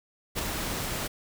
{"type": "noise with ADSR envelope", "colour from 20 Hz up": "pink", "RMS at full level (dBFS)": -27, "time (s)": [0.35, 1.08], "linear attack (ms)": 39, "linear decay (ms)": 3, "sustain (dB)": -5, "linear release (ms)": 15, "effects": []}